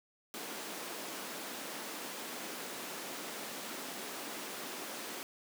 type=high-pass noise; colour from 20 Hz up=pink; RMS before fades=-43 dBFS; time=0.34-5.23 s; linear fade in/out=0 ms; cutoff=230 Hz; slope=24 dB/octave; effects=none